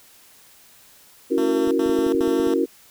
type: chord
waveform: sine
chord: F# dominant seventh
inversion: second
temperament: equal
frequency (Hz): 277.2 / 329.6 / 370 / 466.2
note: C#4 / E4 / F#4 / A#4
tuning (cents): 0 / 0 / 0 / 0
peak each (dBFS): -23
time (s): 1.3-2.66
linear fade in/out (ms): 20
type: tone bursts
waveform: 10% pulse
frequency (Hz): 225.5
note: A3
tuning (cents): +43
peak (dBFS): -21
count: 3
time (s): 1.38-2.538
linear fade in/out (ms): 0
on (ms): 330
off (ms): 84
type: clicks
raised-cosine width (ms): 3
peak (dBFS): -25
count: 10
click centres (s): 1.675 / 1.862 / 1.896 / 1.989 / 2.066 / 2.149 / 2.209 / 2.277 / 2.399 / 2.472
effects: white hiss -51 dBFS RMS until 2.9 s

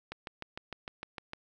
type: click train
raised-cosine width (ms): 0.3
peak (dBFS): -23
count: 9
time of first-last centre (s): 0.12-1.334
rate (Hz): 6.59
effects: none

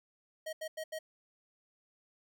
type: tone bursts at uneven times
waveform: square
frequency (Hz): 631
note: D#5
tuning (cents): +24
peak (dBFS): -38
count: 4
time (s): 0.46-0.53 / 0.61-0.68 / 0.77-0.84 / 0.92-0.99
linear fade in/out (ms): 10
effects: none

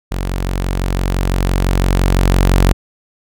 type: tone with level ramp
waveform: sawtooth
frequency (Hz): 45.91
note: F#1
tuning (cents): -13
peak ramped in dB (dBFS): -14 to -4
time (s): 0.11-2.73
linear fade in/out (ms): 10
effects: none

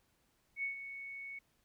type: tone with ADSR envelope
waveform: sine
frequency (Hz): 2217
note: C#7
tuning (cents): 0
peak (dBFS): -33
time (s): 0.56-1.39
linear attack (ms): 71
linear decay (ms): 120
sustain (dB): -10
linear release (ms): 6
effects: pink hiss -75 dBFS RMS until 1.64 s

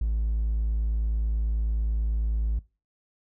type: tone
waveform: triangle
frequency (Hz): 54.6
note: A1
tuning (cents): -13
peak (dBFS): -20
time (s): 0.01-2.59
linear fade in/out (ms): 5
effects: noise-tail reverb RT60 0.3 s tail -22 dB re dry + tanh soft clip ceiling -18 dBFS

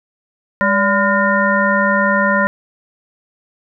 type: harmonic tone with a mistuned harmonic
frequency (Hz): 202.7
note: G#3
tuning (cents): -42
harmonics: 1 / 3 / 5 / 7 / 9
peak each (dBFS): -18 / -18 / -18 / -18 / -18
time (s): 0.61-2.47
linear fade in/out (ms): 0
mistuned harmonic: 3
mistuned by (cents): -93
effects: none

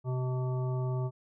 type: harmonic tone with a mistuned harmonic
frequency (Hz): 127.3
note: C3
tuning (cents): -47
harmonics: 1 / 3 / 5 / 7 / 9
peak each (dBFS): -29 / -39 / -43 / -46 / -48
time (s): 0.04-1.11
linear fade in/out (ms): 50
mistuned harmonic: 1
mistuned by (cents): +16
effects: none

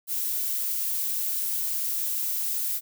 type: noise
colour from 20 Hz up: violet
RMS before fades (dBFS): -28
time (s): 0.07-2.81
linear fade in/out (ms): 50
effects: none

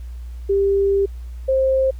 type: tone pair in turn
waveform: sine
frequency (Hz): 395.4 / 528.8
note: G4 / C5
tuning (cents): +15 / +18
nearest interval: perfect fourth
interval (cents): 503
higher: second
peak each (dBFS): -14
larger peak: neither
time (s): 0.49-1.06 / 1.48-1.91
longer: first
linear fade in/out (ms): 10
effects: added 60 Hz sine -29 dBFS peak until 1.99 s + pink hiss -55 dBFS RMS until 1.99 s

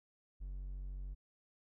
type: tone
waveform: triangle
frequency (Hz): 46.79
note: F#1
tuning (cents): +20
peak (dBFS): -39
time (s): 0.4-1.15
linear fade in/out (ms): 20
effects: none

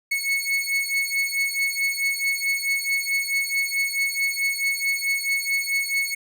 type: beating tone pair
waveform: 40% pulse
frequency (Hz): 2200 / 2204.6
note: C#7 / C#7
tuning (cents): -14 / -10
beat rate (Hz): 4.6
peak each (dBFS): -24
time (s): 0.11-6.15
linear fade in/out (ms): 10
effects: none

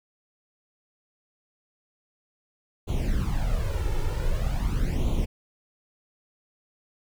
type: noise with flanger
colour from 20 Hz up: brown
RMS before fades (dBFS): -25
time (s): 2.87-5.26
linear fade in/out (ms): 20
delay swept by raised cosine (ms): 0.29 to 2.29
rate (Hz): 0.45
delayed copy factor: +0.8
effects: none

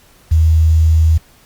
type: tone with quantisation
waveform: sine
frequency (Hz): 79.9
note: D#2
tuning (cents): +47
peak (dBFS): -7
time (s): 0.31-1.18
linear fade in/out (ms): 10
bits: 6
effects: pink hiss -48 dBFS RMS until 1.45 s + Opus 48 kbps

